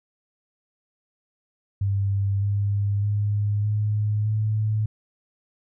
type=tone with pitch steps; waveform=sine; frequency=99.1 / 101.18 / 103.31 / 105.48 / 107.7 Hz; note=G2 / G#2 / G#2 / G#2 / A2; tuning=+19 / -45 / -9 / +27 / -37 cents; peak=-20 dBFS; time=1.81-4.86 s; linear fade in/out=5 ms; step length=610 ms; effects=none